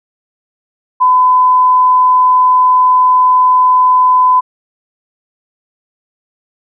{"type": "tone", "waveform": "sine", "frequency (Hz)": 1009, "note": "B5", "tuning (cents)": 37, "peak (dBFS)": -5, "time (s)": [1, 4.41], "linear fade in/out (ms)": 20, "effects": []}